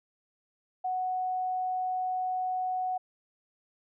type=tone; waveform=sine; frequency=740 Hz; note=F#5; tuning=in tune; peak=-28 dBFS; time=0.84-2.98 s; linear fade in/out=10 ms; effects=none